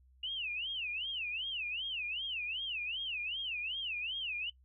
sine tone with vibrato, 2799 Hz, F7, 3 cents sharp, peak -35 dBFS, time 0.23-4.5 s, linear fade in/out 5 ms, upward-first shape sine, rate 2.6 Hz, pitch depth 260 cents each way, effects noise-tail reverb RT60 0.1 s tail -20 dB re dry + added 64 Hz sine -61 dBFS peak until 4.64 s

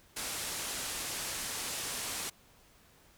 white low-pass noise, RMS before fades -38 dBFS, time 0.16-2.3 s, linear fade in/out 10 ms, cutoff 11000 Hz, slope 24 dB/octave, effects pink hiss -62 dBFS RMS until 3.17 s

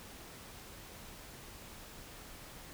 silence, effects pink hiss -51 dBFS RMS until 2.73 s

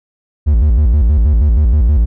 triangle tone with vibrato, 64.7 Hz, C2, 19 cents flat, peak -5 dBFS, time 0.46-2.06 s, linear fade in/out 20 ms, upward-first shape square, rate 6.3 Hz, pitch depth 250 cents each way, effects none

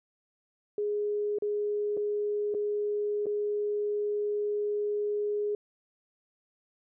sine tone with dropouts, 415.3 Hz, G#4, in tune, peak -27 dBFS, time 0.78-5.55 s, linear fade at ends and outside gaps 2 ms, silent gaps 1.386-1.422 / 1.969-1.973 / 2.541-2.547 / 3.258-3.266 s, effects none

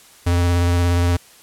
square tone with vibrato, 87.31 Hz, F2, in tune, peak -15 dBFS, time 0.26-1.17 s, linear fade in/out 10 ms, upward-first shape sine, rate 17 Hz, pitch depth 19 cents each way, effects white hiss -47 dBFS RMS until 1.42 s + low-pass 12000 Hz 12 dB/octave

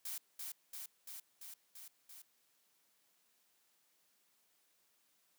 blue noise with echo, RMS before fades -43 dBFS, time 0.05-0.18 s, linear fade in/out 5 ms, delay 340 ms, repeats 6, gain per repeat -2 dB, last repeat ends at 2.22 s, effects white hiss -75 dBFS RMS until 5.38 s + high-pass 150 Hz 12 dB/octave

